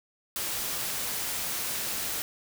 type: noise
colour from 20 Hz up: white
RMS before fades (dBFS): -32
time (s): 0.36-2.22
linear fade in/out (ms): 0
effects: none